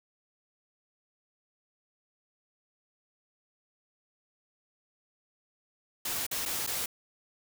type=noise with dropouts; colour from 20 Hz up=white; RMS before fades=-33 dBFS; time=6.05-6.86 s; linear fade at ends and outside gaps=5 ms; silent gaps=6.266-6.312 / 6.454-6.458 / 6.666-6.673 s; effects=none